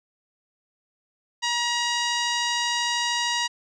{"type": "tone", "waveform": "10% pulse", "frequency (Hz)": 953, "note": "A#5", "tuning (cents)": 38, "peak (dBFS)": -14, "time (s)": [1.42, 3.48], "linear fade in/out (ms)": 20, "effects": ["resampled to 22050 Hz"]}